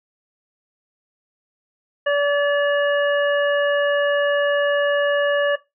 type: harmonic tone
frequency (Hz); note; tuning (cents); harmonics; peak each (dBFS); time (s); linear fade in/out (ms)
575; D5; -37; 1 / 2 / 3 / 5; -17 / -27 / -21 / -30; 2.06-5.56; 10
effects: noise-tail reverb RT60 0.2 s tail -17 dB re dry